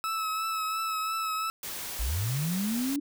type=tone with vibrato; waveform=40% pulse; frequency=1300 Hz; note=E6; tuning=24 cents flat; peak=-28 dBFS; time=0.04-1.5 s; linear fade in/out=0 ms; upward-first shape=triangle; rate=2.9 Hz; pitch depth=30 cents each way
type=noise; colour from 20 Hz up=white; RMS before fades=-37 dBFS; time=1.63-2.96 s; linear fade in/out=2 ms
type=linear sweep; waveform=sine; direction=up; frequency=46.35 to 293.7 Hz; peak=-27 dBFS; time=1.99-3 s; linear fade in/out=10 ms
effects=none